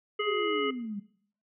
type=exponential sweep; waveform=sine; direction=down; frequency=440 to 196 Hz; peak=-33 dBFS; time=0.19-1 s; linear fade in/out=10 ms
type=harmonic tone; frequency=418.9 Hz; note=G#4; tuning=15 cents sharp; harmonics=1 / 3 / 5 / 7; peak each=-28 / -33 / -35 / -36 dBFS; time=0.19-0.71 s; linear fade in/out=10 ms
effects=noise-tail reverb RT60 0.6 s tail -18 dB re dry